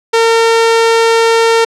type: tone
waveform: sawtooth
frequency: 456.3 Hz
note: A#4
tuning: 37 cents flat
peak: -3 dBFS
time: 0.13-1.65 s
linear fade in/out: 10 ms
effects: low-pass 7000 Hz 12 dB/octave